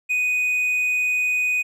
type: tone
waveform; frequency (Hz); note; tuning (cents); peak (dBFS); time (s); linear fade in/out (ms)
triangle; 2489; D#7; 0; -17; 0.09-1.63; 20
effects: none